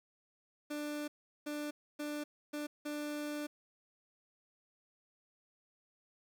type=tone bursts at uneven times; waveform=30% pulse; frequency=296 Hz; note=D4; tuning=14 cents sharp; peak=-35 dBFS; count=5; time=0.7-1.08 / 1.46-1.71 / 1.99-2.24 / 2.53-2.67 / 2.85-3.47 s; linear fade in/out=10 ms; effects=11-bit